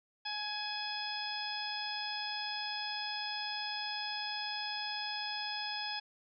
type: harmonic tone with a mistuned harmonic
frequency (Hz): 842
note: G#5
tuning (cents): +24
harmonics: 1 / 2 / 3 / 4 / 5 / 6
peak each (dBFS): -42 / -44 / -45 / -43 / -50 / -40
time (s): 0.25-6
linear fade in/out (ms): 10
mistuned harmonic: 2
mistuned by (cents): -17
effects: none